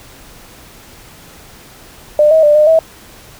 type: tone with pitch steps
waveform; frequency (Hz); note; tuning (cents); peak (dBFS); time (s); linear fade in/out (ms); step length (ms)
sine; 599 / 637 / 593 / 606 / 646; D5 / D#5 / D5 / D#5 / E5; +34 / +41 / +17 / -46 / -35; -5; 2.19-2.79; 2; 120
effects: pink hiss -39 dBFS RMS until 3.39 s